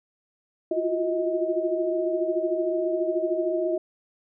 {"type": "tone cluster", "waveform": "sine", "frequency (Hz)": [340, 352.6, 366.4, 631], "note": ["F4", "F4", "F#4", "D#5"], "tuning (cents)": [-46, 17, -17, 24], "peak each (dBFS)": [-30, -28, -31, -26], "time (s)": [0.71, 3.78], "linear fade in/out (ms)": 5, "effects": []}